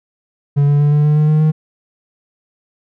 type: tone with pitch steps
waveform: triangle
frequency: 142.8 / 144.54 / 146.31 / 148.09 / 149.9 / 151.73 / 153.58 / 155.45 Hz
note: D3 / D3 / D3 / D3 / D3 / D#3 / D#3 / D#3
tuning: -48 / -27 / -6 / +15 / +36 / -43 / -22 / -1 cents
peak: -7 dBFS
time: 0.56-1.52 s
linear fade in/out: 20 ms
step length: 120 ms
effects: none